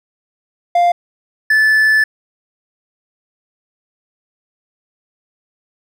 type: tone pair in turn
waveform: triangle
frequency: 698.5 / 1743.4 Hz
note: F5 / A6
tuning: 0 / -16 cents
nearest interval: octave + major third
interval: 1584 cents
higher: second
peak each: -7 dBFS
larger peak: neither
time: 0.75-0.92 / 1.5-2.04 s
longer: second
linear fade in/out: 5 ms
effects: none